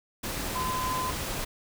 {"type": "tone in noise", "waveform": "sine", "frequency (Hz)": 1022, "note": "C6", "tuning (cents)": -41, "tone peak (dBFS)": -29, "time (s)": [0.55, 1.11], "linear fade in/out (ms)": 10, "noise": "pink", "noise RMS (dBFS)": -33, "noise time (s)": [0.23, 1.45], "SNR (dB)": 1, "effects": []}